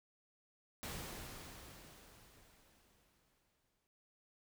pink noise with exponential decay, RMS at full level -44 dBFS, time 0.83-3.87 s, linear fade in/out 0 ms, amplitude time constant 660 ms, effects none

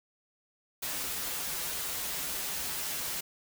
white noise with comb filter, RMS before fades -35 dBFS, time 0.82-3.21 s, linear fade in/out 10 ms, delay 8.9 ms, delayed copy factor -0.6, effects none

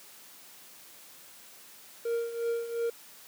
triangle tone with tremolo, 466.2 Hz, A#4, in tune, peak -24 dBFS, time 2.05-2.9 s, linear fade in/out 5 ms, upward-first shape triangle, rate 2.8 Hz, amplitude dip 75%, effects white hiss -52 dBFS RMS until 3.27 s + high-pass 150 Hz 12 dB/octave

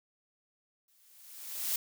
blue noise with exponential growth, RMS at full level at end -30 dBFS, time 0.88-1.76 s, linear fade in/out 2 ms, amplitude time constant 190 ms, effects none

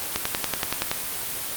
click train, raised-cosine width 0.2 ms, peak -5 dBFS, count 9, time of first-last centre 0.16-0.915 s, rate 10.6 Hz, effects white hiss -30 dBFS RMS until 1.56 s + Opus 32 kbps

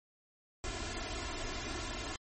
pink noise with comb filter, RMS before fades -39 dBFS, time 0.64-2.16 s, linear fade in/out 0 ms, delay 2.9 ms, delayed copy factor +0.8, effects MP3 32 kbps

